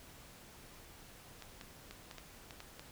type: clicks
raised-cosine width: 0.2 ms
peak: -30 dBFS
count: 8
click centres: 1.423 / 1.612 / 1.91 / 2.112 / 2.183 / 2.508 / 2.604 / 2.795 s
effects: pink hiss -56 dBFS RMS until 2.91 s